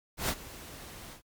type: noise with ADSR envelope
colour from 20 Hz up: pink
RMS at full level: -28 dBFS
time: 0.17-1.22 s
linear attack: 120 ms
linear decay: 56 ms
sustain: -18 dB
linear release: 100 ms
effects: MP3 96 kbps